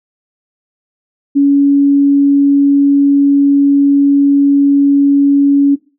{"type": "tone", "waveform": "sine", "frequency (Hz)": 281.3, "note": "C#4", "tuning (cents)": 26, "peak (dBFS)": -5, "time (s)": [1.35, 5.76], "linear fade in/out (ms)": 20, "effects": ["noise-tail reverb RT60 0.3 s tail -17 dB re dry"]}